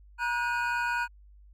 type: tone cluster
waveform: triangle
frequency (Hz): 951 / 1458 / 1582 / 2478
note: A#5 / F#6 / G6 / D#7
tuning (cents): +34 / -26 / +15 / -8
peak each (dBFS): -29 / -28 / -36 / -35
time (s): 0.18-1.08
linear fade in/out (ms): 50
effects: added 50 Hz sine -51 dBFS peak until 1.53 s